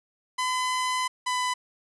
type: tone pair in turn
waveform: sawtooth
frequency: 1013 / 1000.8 Hz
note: B5 / B5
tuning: +44 / +23 cents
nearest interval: unison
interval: 21 cents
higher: first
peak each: -21 dBFS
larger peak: neither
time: 0.38-1.08 / 1.26-1.54 s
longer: first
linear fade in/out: 10 ms
effects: resampled to 24000 Hz